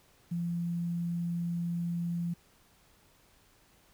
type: tone with quantisation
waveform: sine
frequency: 171.5 Hz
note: F3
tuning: 31 cents flat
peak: -30 dBFS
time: 0.31-2.34 s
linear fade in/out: 10 ms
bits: 10
effects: pink hiss -64 dBFS RMS until 3.93 s